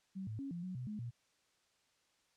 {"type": "tone with pitch steps", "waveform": "sine", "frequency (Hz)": [191, 108.7, 275.1, 172.7, 184.3, 125.3, 211.5, 119.1], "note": ["G3", "A2", "C#4", "F3", "F#3", "B2", "G#3", "A#2"], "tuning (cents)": [-45, -21, -13, -19, -7, 25, 32, 38], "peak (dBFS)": -40, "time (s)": [0.15, 1.11], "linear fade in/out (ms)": 20, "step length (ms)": 120, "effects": ["white hiss -75 dBFS RMS until 2.36 s", "low-pass 7000 Hz 12 dB/octave"]}